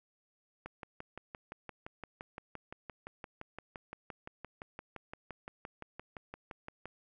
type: click train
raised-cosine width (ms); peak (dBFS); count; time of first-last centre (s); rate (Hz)
0.5; -28; 37; 0.66-6.856; 5.81
effects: none